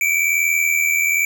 square tone pair together, 2281 / 2362 Hz, C#7 / D7, +49 / +9 cents, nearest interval minor second, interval 60 cents, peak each -19 dBFS, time 0.01-1.25 s, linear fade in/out 2 ms, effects none

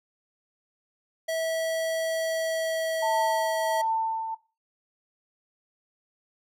square tone with pitch glide, 650 to 645.1 Hz, E5 to E5, -24 to -38 cents, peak -27 dBFS, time 1.28-3.82 s, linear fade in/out 10 ms, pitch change -14 cents, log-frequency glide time 2.01-3.64 s
sine tone with tremolo, 894 Hz, A5, 27 cents sharp, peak -22 dBFS, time 3.02-4.35 s, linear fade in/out 10 ms, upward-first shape triangle, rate 1.4 Hz, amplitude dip 60%
effects noise-tail reverb RT60 0.3 s tail -17 dB re dry

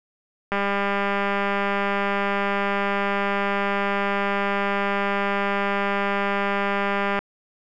click train, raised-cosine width 0.5 ms, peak -9 dBFS, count 1335, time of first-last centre 0.52-7.19 s, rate 200 Hz, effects none

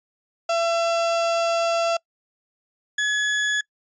35% pulse tone pair in turn, 673 / 1695.9 Hz, E5 / G#6, +36 / +36 cents, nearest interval octave + major third, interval 1600 cents, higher second, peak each -18 dBFS, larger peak neither, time 0.49-1.97 / 2.98-3.61 s, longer first, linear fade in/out 5 ms, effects noise-tail reverb RT60 0.1 s tail -25 dB re dry + resampled to 16000 Hz

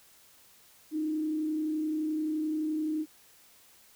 sine tone with frequency modulation, 309.8 Hz, D#4, 7 cents flat, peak -28 dBFS, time 0.91-3.06 s, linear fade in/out 50 ms, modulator 31.6 Hz, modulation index 0.29, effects white hiss -59 dBFS RMS until 3.95 s

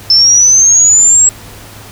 sine linear sweep, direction up, 5274 to 7680 Hz, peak -3 dBFS, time 0.1-1.29 s, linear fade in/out 2 ms, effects added 103 Hz sine -36 dBFS peak until 1.91 s + pink hiss -33 dBFS RMS until 1.91 s

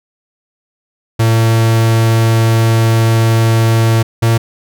45% pulse tone pair in turn, 113.3 / 114.55 Hz, A#2 / A#2, -49 / -30 cents, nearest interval unison, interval 19 cents, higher second, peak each -8 dBFS, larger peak neither, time 1.19-4.03 / 4.22-4.38 s, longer first, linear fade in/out 10 ms, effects none

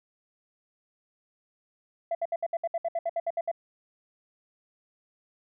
sine tone bursts, 673 Hz, E5, 36 cents sharp, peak -24 dBFS, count 14, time 2.11-3.515 s, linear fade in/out 5 ms, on 40 ms, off 65 ms, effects tanh soft clip ceiling -23 dBFS

